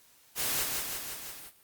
white noise with echo, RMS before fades -31 dBFS, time 0.35-0.67 s, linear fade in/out 50 ms, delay 170 ms, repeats 5, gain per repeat -3 dB, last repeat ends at 1.52 s, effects white hiss -61 dBFS RMS until 1.63 s + Opus 48 kbps

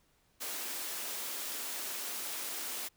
white high-pass noise, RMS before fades -39 dBFS, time 0.4-2.89 s, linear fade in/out 20 ms, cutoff 220 Hz, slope 48 dB/octave, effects pink hiss -71 dBFS RMS until 2.96 s

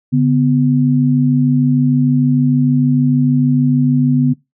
sine tone pair together, 143.4 / 250 Hz, D3 / B3, -41 / +21 cents, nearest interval minor seventh, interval 962 cents, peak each -12 dBFS, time 0.12-4.34 s, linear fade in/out 20 ms, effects noise-tail reverb RT60 0.2 s tail -21 dB re dry

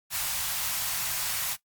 white band-stop noise, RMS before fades -30 dBFS, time 0.1-1.57 s, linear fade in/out 50 ms, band 170 to 680 Hz, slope 24 dB/octave, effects noise-tail reverb RT60 0.1 s tail -17 dB re dry + Opus 48 kbps

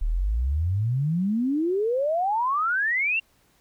sine exponential sweep, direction up, 35.5 to 2794 Hz, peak -21 dBFS, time 0.01-3.2 s, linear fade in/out 10 ms, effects pink hiss -63 dBFS RMS until 3.6 s

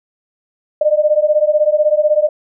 sine beating tone pair, 597 / 613 Hz, D5 / D#5, +28 / -26 cents, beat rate 16 Hz, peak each -13 dBFS, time 0.81-2.29 s, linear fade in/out 5 ms, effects none

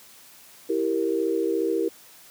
sine chord, E diminished, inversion none, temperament equal, 329.6 / 392 / 466.2 Hz, E4 / G4 / Bb4, 0 / 0 / 0 cents, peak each -26 dBFS, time 0.69-1.89 s, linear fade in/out 10 ms, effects white hiss -50 dBFS RMS until 2.3 s + high-pass 100 Hz 12 dB/octave

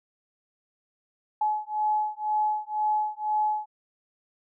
sine beating tone pair, 850 / 852 Hz, G#5 / G#5, +40 / +44 cents, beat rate 2 Hz, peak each -27 dBFS, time 1.41-3.66 s, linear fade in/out 5 ms, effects none

